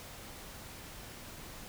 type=silence; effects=pink hiss -48 dBFS RMS until 1.68 s